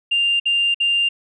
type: tone bursts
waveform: sine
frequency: 2794 Hz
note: F7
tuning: in tune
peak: -14 dBFS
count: 3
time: 0.11-1.09 s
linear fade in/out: 10 ms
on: 290 ms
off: 55 ms
effects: tanh soft clip ceiling -10 dBFS